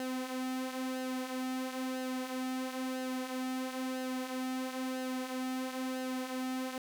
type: tone with flanger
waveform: sawtooth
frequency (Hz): 257.8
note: C4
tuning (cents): -26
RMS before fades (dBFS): -37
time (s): 0-6.78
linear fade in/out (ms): 2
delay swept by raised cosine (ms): 0.85 to 5.95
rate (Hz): 1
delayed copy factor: -0.55
effects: none